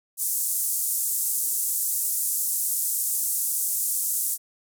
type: band-pass noise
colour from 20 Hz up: white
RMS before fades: -26 dBFS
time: 0.17-4.38 s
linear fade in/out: 50 ms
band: 7500 to 14000 Hz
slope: 24 dB/octave
effects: none